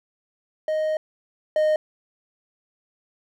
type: tone pair in turn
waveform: triangle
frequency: 622.3 / 616.6 Hz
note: D#5 / D#5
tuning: 0 / -16 cents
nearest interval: unison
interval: 16 cents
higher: first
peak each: -19 / -15 dBFS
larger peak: second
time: 0.68-0.97 / 1.56-1.76 s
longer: first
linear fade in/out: 2 ms
effects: none